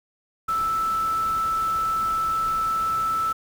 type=tone in noise; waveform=sine; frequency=1318.5 Hz; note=E6; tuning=in tune; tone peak=-21 dBFS; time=0.48-3.33 s; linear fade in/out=10 ms; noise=pink; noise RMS=-39 dBFS; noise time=0.48-3.33 s; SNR=+15 dB; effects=none